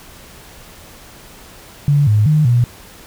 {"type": "tone with pitch steps", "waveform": "sine", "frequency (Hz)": [144.1, 105.8, 152.8, 120.9], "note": ["D3", "G#2", "D#3", "B2"], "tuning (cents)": [-33, 33, -31, -36], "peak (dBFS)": -9, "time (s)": [1.88, 2.64], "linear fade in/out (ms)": 0, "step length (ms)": 190, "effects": ["pink hiss -40 dBFS RMS until 3.06 s"]}